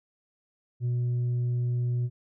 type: tone with tanh clipping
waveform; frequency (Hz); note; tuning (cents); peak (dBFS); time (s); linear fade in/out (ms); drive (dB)
triangle; 122; B2; -21; -25; 0.8-2.1; 50; 7
effects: none